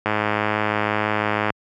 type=click train; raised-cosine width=0.5 ms; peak=-5 dBFS; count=154; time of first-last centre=0.06-1.503 s; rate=106 Hz; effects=high-pass 80 Hz 12 dB/octave